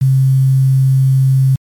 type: tone with quantisation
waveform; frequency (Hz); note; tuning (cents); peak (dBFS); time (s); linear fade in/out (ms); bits
sine; 133.1; C3; +30; -7; 0.01-1.56; 10; 6
effects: MP3 96 kbps